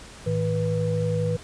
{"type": "tone cluster", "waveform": "sine", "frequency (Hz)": [108.3, 160.5, 488.6], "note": ["A2", "E3", "B4"], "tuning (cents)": [-27, -46, -19], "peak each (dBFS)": -26, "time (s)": [0.26, 1.37], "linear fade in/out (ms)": 10, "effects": ["pink hiss -44 dBFS RMS until 1.43 s", "resampled to 22050 Hz"]}